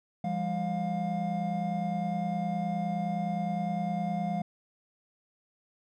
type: tone cluster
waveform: triangle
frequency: 171.6 / 201.3 / 707 Hz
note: F3 / G3 / F5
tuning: -30 / +46 / +21 cents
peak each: -31 dBFS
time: 0.24-4.42 s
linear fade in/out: 5 ms
effects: none